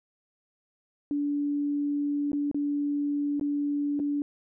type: tone with dropouts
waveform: sine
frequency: 288.9 Hz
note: D4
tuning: 28 cents flat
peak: -25 dBFS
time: 1.11-4.22 s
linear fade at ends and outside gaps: 1 ms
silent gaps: 2.318-2.331 / 2.514-2.545 / 3.397-3.411 / 3.993-3.999 s
effects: none